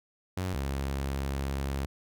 sawtooth tone pair in turn, 92.5 / 68.46 Hz, F#2 / C#2, 0 / -21 cents, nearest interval perfect fourth, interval 521 cents, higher first, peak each -26 dBFS, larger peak neither, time 0.37-0.54 / 0.54-1.86 s, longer second, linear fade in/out 5 ms, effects none

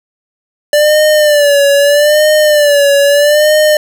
square tone with vibrato, 587.3 Hz, D5, in tune, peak -6 dBFS, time 0.73-3.77 s, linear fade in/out 2 ms, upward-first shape sine, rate 0.79 Hz, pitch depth 72 cents each way, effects none

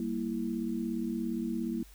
sine chord, E diminished, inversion first, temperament equal, 196 / 233.1 / 329.6 Hz, G3 / Bb3 / E4, 0 / 0 / 0 cents, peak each -37 / -33 / -36 dBFS, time 0-1.83 s, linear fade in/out 2 ms, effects added 50 Hz sine -52 dBFS peak until 1.94 s + white hiss -59 dBFS RMS until 1.94 s

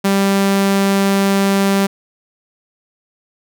sawtooth tone, 196.7 Hz, G3, 6 cents sharp, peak -8 dBFS, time 0.04-1.87 s, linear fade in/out 10 ms, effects none

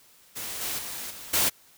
white noise with level steps, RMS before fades -35 / -31 / -36 / -42 / -23 dBFS, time 0.35-1.5 s, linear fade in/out 20 ms, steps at 0.61 / 0.78 / 1.1 / 1.33 s, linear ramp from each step 10 ms, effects white hiss -57 dBFS RMS until 1.77 s

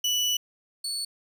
30% pulse tone pair in turn, 2960 / 4435 Hz, F#7 / C#8, 0 / 0 cents, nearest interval perfect fifth, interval 700 cents, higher second, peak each -20 / -26 dBFS, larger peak first, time 0.04-0.37 / 0.84-1.05 s, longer first, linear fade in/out 5 ms, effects none

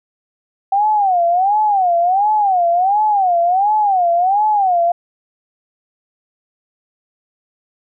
sine tone with vibrato, 765 Hz, G5, 42 cents flat, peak -11 dBFS, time 0.72-4.92 s, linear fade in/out 5 ms, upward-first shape sine, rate 1.4 Hz, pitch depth 200 cents each way, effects none

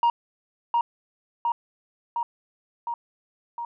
sine tone with echo, 942 Hz, A#5, 18 cents sharp, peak -14 dBFS, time 0.03-0.1 s, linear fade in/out 2 ms, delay 710 ms, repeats 5, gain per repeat -3 dB, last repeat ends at 3.65 s, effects tanh soft clip ceiling -16 dBFS

